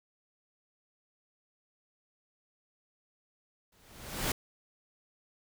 pink noise with exponential growth, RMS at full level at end -28 dBFS, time 3.72-4.32 s, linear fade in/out 5 ms, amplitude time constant 130 ms, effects none

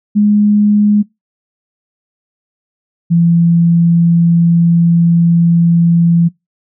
sine tone pair in turn, 207.7 / 169.31 Hz, G#3 / E3, 0 / +47 cents, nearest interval major third, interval 353 cents, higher first, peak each -6 dBFS, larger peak neither, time 0.15-1.03 / 3.1-6.29 s, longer second, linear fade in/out 20 ms, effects noise-tail reverb RT60 0.2 s tail -24 dB re dry

